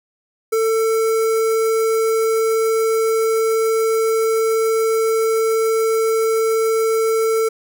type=tone with notch filter; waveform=square; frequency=446.5 Hz; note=A4; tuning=25 cents sharp; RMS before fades=-17 dBFS; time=0.52-7.49 s; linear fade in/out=10 ms; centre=3300 Hz; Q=0.76; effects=none